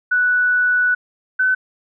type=tone pair in turn; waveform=sine; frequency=1480 / 1513.7 Hz; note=F#6 / F#6; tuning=0 / +39 cents; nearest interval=unison; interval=39 cents; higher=second; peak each=-13 dBFS; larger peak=neither; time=0.11-0.95 / 1.39-1.55 s; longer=first; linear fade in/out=10 ms; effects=none